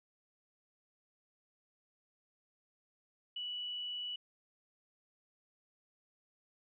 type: tone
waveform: sine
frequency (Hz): 2951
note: F#7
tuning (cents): -5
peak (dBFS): -38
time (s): 3.36-4.16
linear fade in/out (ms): 5
effects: none